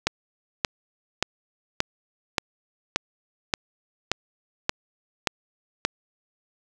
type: click train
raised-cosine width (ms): 0.2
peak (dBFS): -3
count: 11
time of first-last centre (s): 0.07-5.85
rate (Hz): 1.73
effects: none